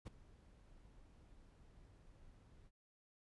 brown noise with ADSR envelope, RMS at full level -43 dBFS, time 0.05-2.71 s, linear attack 23 ms, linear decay 11 ms, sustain -20 dB, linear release 51 ms, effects resampled to 24000 Hz

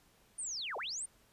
sine linear two-way sweep, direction down then up, 9290 to 390 to 9290 Hz, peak -37 dBFS, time 0.38-1.06 s, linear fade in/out 10 ms, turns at 0.77 s, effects pink hiss -67 dBFS RMS until 1.32 s + resampled to 32000 Hz

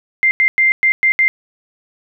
sine tone bursts at uneven times, 2093 Hz, C7, in tune, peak -9 dBFS, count 6, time 0.23-0.31 / 0.4-0.48 / 0.58-0.72 / 0.83-0.92 / 1.03-1.12 / 1.19-1.28 s, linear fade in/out 0 ms, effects none

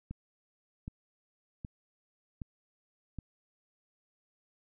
click train, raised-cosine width 5 ms, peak -27 dBFS, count 5, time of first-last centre 0.11-3.187 s, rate 1.3 Hz, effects none

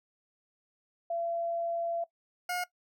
sine / 20% pulse tone pair in turn, 678 / 717.3 Hz, E5 / F5, +49 / +46 cents, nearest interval minor second, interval 97 cents, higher second, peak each -30 / -26 dBFS, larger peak second, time 1.1-2.04 / 2.49-2.64 s, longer first, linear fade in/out 5 ms, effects noise-tail reverb RT60 0.1 s tail -18 dB re dry

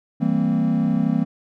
triangle chord, C dominant seventh, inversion first, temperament equal with one note detuned, 164.81 / 196 / 229.3 / 261.6 Hz, E3 / G3 / Bb3 / C4, 0 / 0 / -28 / 0 cents, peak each -21 / -22 / -19 / -22 dBFS, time 0.2-1.25 s, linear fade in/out 20 ms, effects none

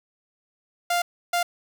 sawtooth tone bursts at uneven times, 698.5 Hz, F5, in tune, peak -17 dBFS, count 2, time 0.9-1.02 / 1.33-1.43 s, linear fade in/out 5 ms, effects none

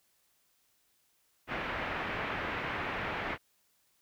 white low-pass noise, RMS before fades -36 dBFS, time 1.47-3.38 s, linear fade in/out 50 ms, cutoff 2300 Hz, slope 24 dB/octave, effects white hiss -72 dBFS RMS until 4.01 s

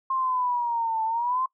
sine exponential two-way sweep, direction down then up, 1065 to 880 to 1054 Hz, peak -23 dBFS, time 0.1-1.46 s, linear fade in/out 5 ms, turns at 1.04 s, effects noise-tail reverb RT60 0.1 s tail -21 dB re dry

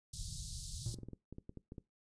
pink band-stop noise, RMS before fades -44 dBFS, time 0.13-0.95 s, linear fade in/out 5 ms, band 160 to 3900 Hz, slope 48 dB/octave
triangle tone with exponential decay, 116.54 Hz, A#2, in tune, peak -34 dBFS, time 0.86-1.16 s, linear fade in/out 0 ms, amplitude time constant 65 ms
clicks, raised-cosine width 3 ms, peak -34 dBFS, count 11, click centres 0.942 / 0.987 / 1.033 / 1.086 / 1.133 / 1.326 / 1.384 / 1.494 / 1.573 / 1.721 / 1.782 s
effects noise-tail reverb RT60 0.2 s tail -21 dB re dry + resampled to 22050 Hz

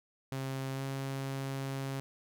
sawtooth tone with pitch glide, 134 to 135.64 Hz, C3 to C#3, +42 to -37 cents, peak -31 dBFS, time 0.32-2 s, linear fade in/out 0 ms, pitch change +21 cents, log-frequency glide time 0.74-0.81 s, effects none

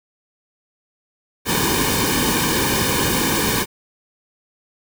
pink noise with comb filter, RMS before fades -19 dBFS, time 1.45-3.66 s, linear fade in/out 50 ms, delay 1.5 ms, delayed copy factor -0.85, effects none

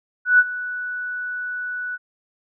sine tone with ADSR envelope, 1480 Hz, F#6, in tune, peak -8 dBFS, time 0.25-1.98 s, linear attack 140 ms, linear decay 42 ms, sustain -17 dB, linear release 36 ms, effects none

